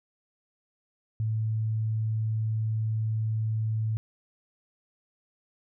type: tone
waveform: sine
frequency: 110 Hz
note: A2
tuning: in tune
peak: -25 dBFS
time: 1.2-3.97 s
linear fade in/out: 0 ms
effects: none